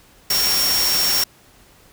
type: tone in noise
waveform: sine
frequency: 5530 Hz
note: F8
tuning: 18 cents flat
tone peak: -18 dBFS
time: 0.3-1.24 s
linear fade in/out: 5 ms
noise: white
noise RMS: -21 dBFS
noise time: 0.3-1.24 s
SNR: 0 dB
effects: pink hiss -51 dBFS RMS until 1.92 s